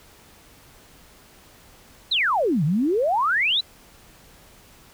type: exponential two-way sweep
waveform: sine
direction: down then up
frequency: 4248 to 139.5 to 4128 Hz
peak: -18 dBFS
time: 2.11-3.61 s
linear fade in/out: 10 ms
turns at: 2.64 s
effects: pink hiss -51 dBFS RMS until 4.93 s